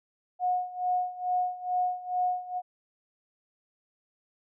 sine tone with tremolo, 726 Hz, F#5, 33 cents flat, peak -23 dBFS, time 0.39-2.62 s, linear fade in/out 50 ms, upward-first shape sine, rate 2.3 Hz, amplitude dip 85%, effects none

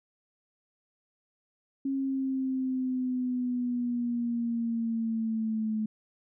sine exponential sweep, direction down, 272.4 to 215.8 Hz, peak -27 dBFS, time 1.85-5.86 s, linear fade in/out 5 ms, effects none

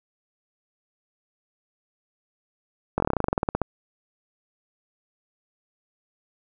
slowing click train, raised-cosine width 1 ms, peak -8 dBFS, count 17, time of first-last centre 2.98-3.617 s, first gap 21 ms, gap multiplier 1.08, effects none

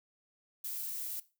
violet noise, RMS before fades -39 dBFS, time 0.64-1.2 s, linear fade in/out 5 ms, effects noise-tail reverb RT60 0.3 s tail -17 dB re dry

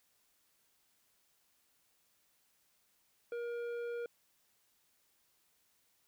triangle tone with tanh clipping, 473.9 Hz, A#4, 28 cents sharp, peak -39 dBFS, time 3.32-4.06 s, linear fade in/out 2 ms, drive 14 dB, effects white hiss -74 dBFS RMS until 6.07 s

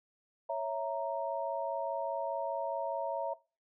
sine chord, A# diminished, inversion first, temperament equal, 554.4 / 659.3 / 932.3 Hz, C#5 / E5 / A#5, 0 / 0 / 0 cents, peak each -37 / -35 / -37 dBFS, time 0.49-3.34 s, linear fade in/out 10 ms, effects noise-tail reverb RT60 0.3 s tail -20 dB re dry

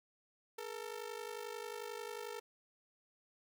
sawtooth ring-modulated tone, 448.8 Hz, A4, 34 cents sharp, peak -36 dBFS, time 0.58-2.4 s, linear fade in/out 5 ms, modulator 25.6 Hz, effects none

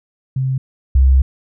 sine tone pair in turn, 131.8 / 66.02 Hz, C3 / C2, +13 / +16 cents, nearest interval octave, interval 1197 cents, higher first, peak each -15 / -7 dBFS, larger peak second, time 0.36-0.58 / 0.95-1.22 s, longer second, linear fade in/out 5 ms, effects none

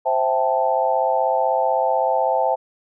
sine chord, A minor seventh, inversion first, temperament equal, 523.3 / 659.3 / 784 / 880 Hz, C5 / E5 / G5 / A5, 0 / 0 / 0 / 0 cents, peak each -22 dBFS, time 0.05-2.56 s, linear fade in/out 20 ms, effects none

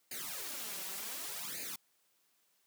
white noise with flanger, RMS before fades -42 dBFS, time 0.11-1.76 s, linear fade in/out 5 ms, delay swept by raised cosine 0.44 to 5.34 ms, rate 0.67 Hz, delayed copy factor +1, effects white hiss -74 dBFS RMS until 2.66 s + high-pass 150 Hz 12 dB/octave

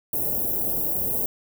white band-stop noise, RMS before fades -25 dBFS, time 0.13-1.26 s, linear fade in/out 2 ms, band 630 to 13000 Hz, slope 24 dB/octave, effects none

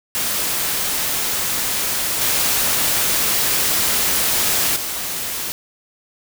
white noise with level steps, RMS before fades -21 / -18 / -25 dBFS, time 0.15-5.52 s, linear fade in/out 0 ms, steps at 2.21 / 4.76 s, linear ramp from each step 2 ms, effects none

